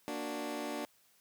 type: chord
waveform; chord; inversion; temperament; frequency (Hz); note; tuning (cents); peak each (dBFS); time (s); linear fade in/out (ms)
20% pulse; Bb augmented; none; equal; 233.1 / 293.7 / 370; Bb3 / D4 / F#4; 0 / 0 / 0; -38 / -34 / -39; 0.08-0.85; 0
effects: white hiss -68 dBFS RMS until 1.2 s + high-pass 80 Hz 12 dB/octave